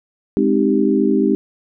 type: chord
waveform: sine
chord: Ab major seventh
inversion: none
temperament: equal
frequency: 207.7 / 261.6 / 311.1 / 392 Hz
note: Ab3 / C4 / Eb4 / G4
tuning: 0 / 0 / 0 / 0 cents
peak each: -18 dBFS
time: 0.37-1.35 s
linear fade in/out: 0 ms
effects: none